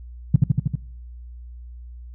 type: tone with echo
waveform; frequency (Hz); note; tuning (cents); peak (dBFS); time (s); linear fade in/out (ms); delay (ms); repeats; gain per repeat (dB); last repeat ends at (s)
sine; 138.59; C#3; 0; -7; 0.34-0.36; 5; 79; 5; -2; 0.755
effects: noise-tail reverb RT60 0.7 s tail -22 dB re dry + added 60 Hz sine -36 dBFS peak until 2.14 s